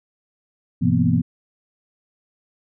sine tone cluster, 101.9 / 126.3 / 169.2 / 234.4 / 249.3 Hz, G#2 / B2 / E3 / A#3 / B3, -32 / +39 / +45 / +10 / +16 cents, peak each -23 / -22 / -19 / -22 / -22 dBFS, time 0.81-1.22 s, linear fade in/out 20 ms, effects none

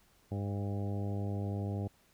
harmonic tone with a mistuned harmonic, 100.7 Hz, G2, 47 cents sharp, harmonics 1 / 2 / 3 / 4 / 5 / 6 / 7 / 8, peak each -34 / -40 / -44 / -46 / -48 / -50 / -51 / -52 dBFS, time 0.31-1.88 s, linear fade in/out 10 ms, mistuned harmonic 7, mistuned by -20 cents, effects pink hiss -67 dBFS RMS until 2.13 s

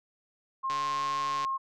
sine tone with pitch glide, 1065 to 1072.4 Hz, C6 to C6, +30 to +42 cents, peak -28 dBFS, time 0.63-1.58 s, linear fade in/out 20 ms, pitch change +12 cents, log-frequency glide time 0.94-1 s
click train, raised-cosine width 0.2 ms, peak -21 dBFS, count 108, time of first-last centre 0.7-1.448 s, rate 143 Hz
effects none

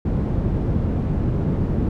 white low-pass noise, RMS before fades -21 dBFS, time 0.05-1.89 s, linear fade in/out 5 ms, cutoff 190 Hz, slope 12 dB/octave, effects none

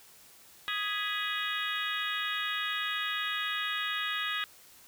harmonic tone with a mistuned harmonic, 415.8 Hz, G#4, 2 cents sharp, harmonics 3 / 4 / 5 / 6 / 7 / 8 / 9, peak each -37 / -36 / -38 / -40 / -41 / -38 / -39 dBFS, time 0.68-4.44 s, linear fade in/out 0 ms, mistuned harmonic 5, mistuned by -88 cents, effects white hiss -56 dBFS RMS until 4.87 s

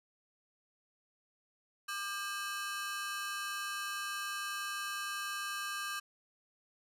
sawtooth ring-modulated tone, 1396.9 Hz, F6, in tune, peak -30 dBFS, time 1.88-6 s, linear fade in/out 10 ms, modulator 203 Hz, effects resampled to 32000 Hz

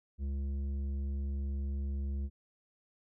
sine tone with tanh clipping, 69.3 Hz, C#2, in tune, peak -34 dBFS, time 0.18-2.3 s, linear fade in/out 50 ms, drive 9 dB, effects none

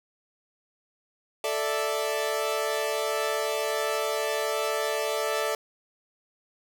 sawtooth chord, A suspended fourth, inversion none, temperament equal, 440 / 587.3 / 659.3 Hz, A4 / D5 / E5, 0 / 0 / 0 cents, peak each -26 / -26 / -28 dBFS, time 1.44-5.55 s, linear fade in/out 2 ms, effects none

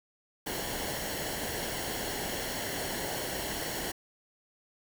pink noise with comb filter, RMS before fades -35 dBFS, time 0.46-3.92 s, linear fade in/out 10 ms, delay 0.81 ms, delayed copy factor -0.6, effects none

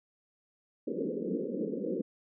white band-pass noise, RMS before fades -34 dBFS, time 0.87-2.02 s, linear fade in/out 10 ms, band 170 to 520 Hz, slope 96 dB/octave, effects none

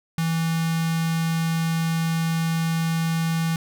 square tone with notch filter, 164 Hz, E3, 9 cents flat, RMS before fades -23 dBFS, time 0.18-3.56 s, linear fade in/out 2 ms, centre 450 Hz, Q 0.67, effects none

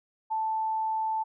sine tone, 880 Hz, A5, in tune, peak -26 dBFS, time 0.3-1.24 s, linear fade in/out 20 ms, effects none

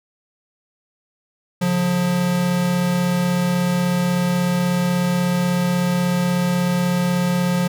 square tone pair together, 142.05 / 178.4 Hz, C#3 / F3, +43 / +37 cents, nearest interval major third, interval 394 cents, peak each -26 / -18 dBFS, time 1.61-7.68 s, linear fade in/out 10 ms, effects none

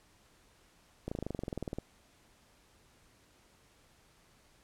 slowing click train, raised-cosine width 2 ms, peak -23 dBFS, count 17, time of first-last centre 1.08-1.785 s, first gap 35 ms, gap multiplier 1.03, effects pink hiss -65 dBFS RMS until 4.63 s + low-pass 11000 Hz 12 dB/octave

